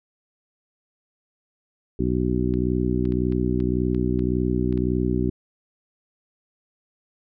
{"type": "harmonic tone", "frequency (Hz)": 61.8, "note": "B1", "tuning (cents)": 2, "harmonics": [1, 2, 3, 4, 5, 6], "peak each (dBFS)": [-27, -27, -27, -27, -27, -27], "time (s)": [1.99, 5.3], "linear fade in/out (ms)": 5}
{"type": "clicks", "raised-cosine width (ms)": 0.3, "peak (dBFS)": -28, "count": 9, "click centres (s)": [2.539, 3.054, 3.122, 3.323, 3.603, 3.947, 4.193, 4.726, 4.776]}
{"effects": []}